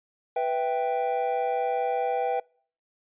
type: chord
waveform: triangle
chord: E minor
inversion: second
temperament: equal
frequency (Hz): 493.9 / 659.3 / 784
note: B4 / E5 / G5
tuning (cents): 0 / 0 / 0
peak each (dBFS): -26 / -29 / -25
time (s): 0.36-2.4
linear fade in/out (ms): 5
effects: noise-tail reverb RT60 0.5 s tail -26 dB re dry + resampled to 8000 Hz